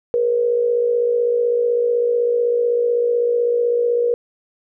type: tone with amplitude modulation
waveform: sine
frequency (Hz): 478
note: A#4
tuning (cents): +43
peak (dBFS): -12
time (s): 0.14-4.14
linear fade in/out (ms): 0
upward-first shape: sine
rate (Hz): 55.9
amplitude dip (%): 55
effects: none